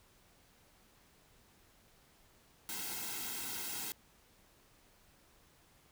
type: noise with comb filter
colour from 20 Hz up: white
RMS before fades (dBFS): -41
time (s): 2.69-3.92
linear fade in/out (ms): 0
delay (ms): 1.7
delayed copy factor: -0.8
effects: pink hiss -66 dBFS RMS until 5.91 s